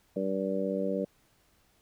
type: harmonic tone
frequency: 96.5 Hz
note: G2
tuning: 27 cents flat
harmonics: 2 / 3 / 4 / 5 / 6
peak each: -33 / -36 / -38 / -33 / -34 dBFS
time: 0.16-1.05 s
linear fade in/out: 5 ms
effects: pink hiss -67 dBFS RMS until 1.81 s